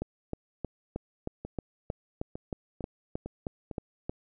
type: two click trains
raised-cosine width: 2 ms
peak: -19 / -24 dBFS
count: 14 / 6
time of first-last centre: 0.02-4.095 / 1.45-3.712 s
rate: 3.19 / 2.21 Hz
effects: none